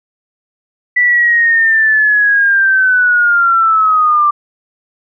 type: linear sweep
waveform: sine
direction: down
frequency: 1975.5 to 1174.7 Hz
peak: -7 dBFS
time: 0.96-4.31 s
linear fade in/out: 10 ms
effects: none